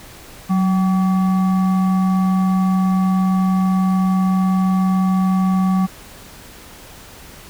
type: tone with frequency modulation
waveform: sine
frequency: 186.6 Hz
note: F#3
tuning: 15 cents sharp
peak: -13 dBFS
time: 0.49-5.87 s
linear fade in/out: 20 ms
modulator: 955 Hz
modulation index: 0.4
effects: pink hiss -40 dBFS RMS until 7.49 s